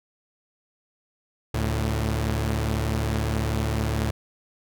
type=tone pair together; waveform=sawtooth; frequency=72 / 110.32 Hz; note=D2 / A2; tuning=-34 / +5 cents; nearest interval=perfect fifth; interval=739 cents; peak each=-22 dBFS; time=1.54-4.11 s; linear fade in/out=5 ms; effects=none